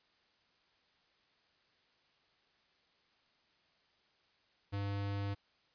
square tone, 100.3 Hz, G2, 40 cents sharp, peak -36 dBFS, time 4.72-5.35 s, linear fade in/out 20 ms, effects white hiss -72 dBFS RMS until 5.74 s + resampled to 11025 Hz

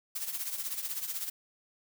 blue noise with tremolo, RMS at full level -33 dBFS, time 0.15-1.3 s, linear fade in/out 10 ms, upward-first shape triangle, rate 16 Hz, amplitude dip 75%, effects none

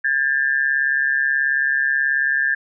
sine tone pair together, 1621.5 / 1760 Hz, G#6 / A6, -42 / 0 cents, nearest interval minor second, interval 142 cents, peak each -19 dBFS, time 0.04-2.55 s, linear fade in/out 10 ms, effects none

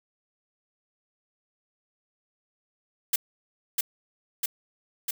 blue noise with echo, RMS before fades -23 dBFS, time 3.13-3.16 s, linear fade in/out 5 ms, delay 650 ms, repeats 3, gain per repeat -2 dB, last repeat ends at 5.11 s, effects none

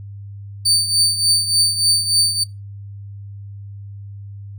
30% pulse tone with tremolo, 4584 Hz, D8, 43 cents flat, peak -8 dBFS, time 0.65-2.44 s, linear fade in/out 10 ms, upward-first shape triangle, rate 3.4 Hz, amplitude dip 75%, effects noise-tail reverb RT60 0.2 s tail -19 dB re dry + added 100 Hz sine -31 dBFS peak until 4.58 s

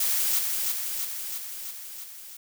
blue noise with echo, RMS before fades -25 dBFS, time 0-0.39 s, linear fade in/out 5 ms, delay 330 ms, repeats 6, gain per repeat -3 dB, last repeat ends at 2.37 s, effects none

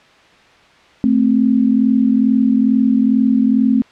sine tone pair together, 220 / 262.3 Hz, A3 / C4, 0 / +4 cents, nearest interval minor third, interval 304 cents, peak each -13 dBFS, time 1.04-3.82 s, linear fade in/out 0 ms, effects white hiss -47 dBFS RMS until 3.91 s + low-pass 3000 Hz 12 dB/octave

